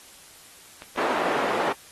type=clicks; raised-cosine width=0.3 ms; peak=-23 dBFS; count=3; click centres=0.821 / 0.962 / 1.183 s
type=band-pass noise; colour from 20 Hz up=white; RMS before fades=-26 dBFS; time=0.97-1.73 s; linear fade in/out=10 ms; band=330 to 1000 Hz; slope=12 dB/octave
effects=white hiss -49 dBFS RMS until 1.91 s + AAC 32 kbps